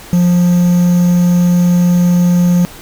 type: tone with quantisation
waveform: triangle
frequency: 176.3 Hz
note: F3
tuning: 17 cents sharp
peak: -5 dBFS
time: 0.13-2.65 s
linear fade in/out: 0 ms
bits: 5
effects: pink hiss -34 dBFS RMS until 2.81 s

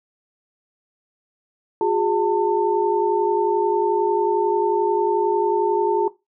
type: tone cluster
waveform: sine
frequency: 360.8 / 412 / 896 Hz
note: F#4 / G#4 / A5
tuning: -44 / -14 / +31 cents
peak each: -21 dBFS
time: 1.81-6.08 s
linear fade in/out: 2 ms
effects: noise-tail reverb RT60 0.2 s tail -17 dB re dry

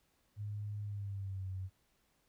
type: tone with pitch glide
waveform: sine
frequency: 103.83 to 94.12 Hz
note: G#2 to F#2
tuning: 0 to +30 cents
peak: -38 dBFS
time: 0.36-1.7 s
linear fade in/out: 50 ms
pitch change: -170 cents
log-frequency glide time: 0.82-1.48 s
effects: pink hiss -75 dBFS RMS until 2.28 s

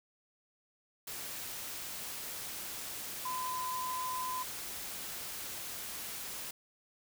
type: tone in noise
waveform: sine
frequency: 1015 Hz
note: B5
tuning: 47 cents sharp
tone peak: -35 dBFS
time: 3.25-4.43 s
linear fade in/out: 5 ms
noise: white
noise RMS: -42 dBFS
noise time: 1.07-6.51 s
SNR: +4 dB
effects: none

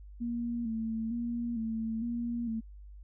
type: tone with vibrato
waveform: sine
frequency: 230 Hz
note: A#3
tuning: 23 cents flat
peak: -31 dBFS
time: 0.2-2.61 s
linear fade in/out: 20 ms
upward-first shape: square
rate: 1.1 Hz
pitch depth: 48 cents each way
effects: added 50 Hz sine -46 dBFS peak until 3.03 s

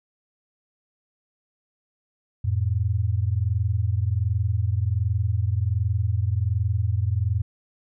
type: tone pair together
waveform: sine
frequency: 88.68 / 110 Hz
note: F2 / A2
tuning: +27 / 0 cents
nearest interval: major third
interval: 373 cents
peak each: -23 dBFS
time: 2.44-7.42 s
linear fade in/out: 10 ms
effects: none

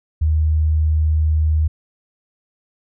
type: tone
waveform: sine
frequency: 77.78 Hz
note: D#2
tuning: in tune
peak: -13 dBFS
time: 0.21-1.68 s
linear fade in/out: 10 ms
effects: none

